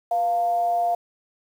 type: tone with frequency modulation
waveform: sine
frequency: 698.5 Hz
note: F5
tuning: in tune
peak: -19 dBFS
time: 0.11-0.95 s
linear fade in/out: 5 ms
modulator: 209 Hz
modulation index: 0.26
effects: 8-bit